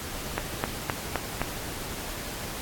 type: click train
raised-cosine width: 0.5 ms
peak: -10 dBFS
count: 5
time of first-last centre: 0.38-1.416 s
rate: 3.86 Hz
effects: pink hiss -36 dBFS RMS until 2.61 s + AAC 64 kbps